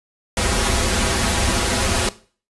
pink noise with comb filter, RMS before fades -19 dBFS, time 0.37-2.09 s, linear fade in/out 2 ms, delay 6.7 ms, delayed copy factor -0.95, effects noise-tail reverb RT60 0.4 s tail -17 dB re dry + resampled to 24000 Hz

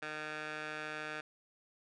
15% pulse tone with band-pass filter, 153.2 Hz, D#3, 27 cents flat, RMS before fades -42 dBFS, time 0.02-1.21 s, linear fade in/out 5 ms, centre 1800 Hz, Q 1.4, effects resampled to 24000 Hz

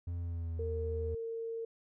triangle tone with pitch glide, 86.4 to 80.15 Hz, F2 to E2, -18 to -48 cents, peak -33 dBFS, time 0.07-1.15 s, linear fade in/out 5 ms, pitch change -130 cents, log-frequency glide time 0.18-0.79 s
sine tone, 455.9 Hz, A#4, 39 cents flat, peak -36 dBFS, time 0.59-1.65 s, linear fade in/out 5 ms
effects none

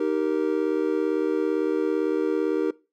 triangle chord, Eb major, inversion none, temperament just, 311.1 / 388.9 / 466.7 Hz, Eb4 / G4 / Bb4, 0 / -14 / +2 cents, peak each -24 dBFS, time 0-2.71 s, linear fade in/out 5 ms, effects noise-tail reverb RT60 0.3 s tail -21 dB re dry

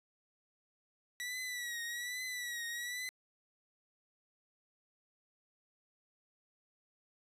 sawtooth tone with vibrato, 1943 Hz, B6, 29 cents flat, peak -35 dBFS, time 1.2-3.09 s, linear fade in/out 0 ms, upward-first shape triangle, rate 1.2 Hz, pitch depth 76 cents each way, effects resampled to 32000 Hz

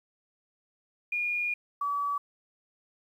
sine tone pair in turn, 2431 / 1144.3 Hz, D#7 / D6, -41 / -45 cents, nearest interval octave + minor second, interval 1304 cents, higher first, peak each -27 dBFS, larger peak neither, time 1.12-1.54 / 1.81-2.18 s, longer first, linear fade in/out 5 ms, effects 10-bit

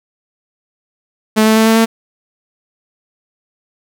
sawtooth tone with pitch steps, 217.2 / 219.3 / 221.5 / 223.7 / 225.9 Hz, A3 / A3 / A3 / A3 / A3, -22 / -6 / +12 / +29 / +46 cents, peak -4 dBFS, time 1.36-1.86 s, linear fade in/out 20 ms, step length 100 ms, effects none

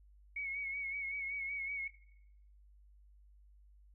sine tone with vibrato, 2217 Hz, C#7, in tune, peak -37 dBFS, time 0.36-1.88 s, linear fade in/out 5 ms, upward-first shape sine, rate 5.3 Hz, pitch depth 46 cents each way, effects noise-tail reverb RT60 0.8 s tail -17 dB re dry + added 50 Hz sine -59 dBFS peak until 3.94 s

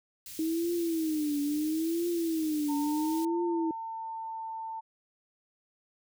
white band-stop noise, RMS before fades -44 dBFS, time 0.26-3.25 s, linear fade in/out 2 ms, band 150 to 3000 Hz, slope 12 dB/octave
sine tone with vibrato, 315.7 Hz, D#4, 25 cents sharp, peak -27 dBFS, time 0.39-3.71 s, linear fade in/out 2 ms, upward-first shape triangle, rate 0.74 Hz, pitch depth 170 cents each way
sine tone with pitch glide, 908 to 895 Hz, A#5 to A5, -46 to +29 cents, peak -35 dBFS, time 2.68-4.81 s, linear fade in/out 20 ms, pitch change -25 cents, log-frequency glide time 2.82-4.46 s
effects none

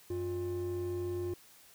triangle tone pair together, 93.76 / 354 Hz, F#2 / F4, +23 / +23 cents, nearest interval octave + major seventh, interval 2300 cents, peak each -36 / -31 dBFS, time 0.1-1.34 s, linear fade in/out 5 ms, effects tanh soft clip ceiling -29 dBFS + white hiss -59 dBFS RMS until 1.74 s

